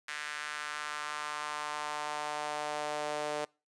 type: tone with high-pass filter sweep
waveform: sawtooth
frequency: 149.5 Hz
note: D3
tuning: 31 cents sharp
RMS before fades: -37 dBFS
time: 0.08-3.45 s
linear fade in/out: 5 ms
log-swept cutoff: 1700 to 540 Hz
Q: 2.2
effects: noise-tail reverb RT60 0.3 s tail -24 dB re dry + resampled to 22050 Hz